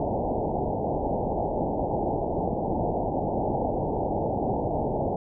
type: low-pass noise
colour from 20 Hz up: white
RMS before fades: -27 dBFS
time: 0-5.16 s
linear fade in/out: 2 ms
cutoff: 870 Hz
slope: 96 dB/octave
effects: none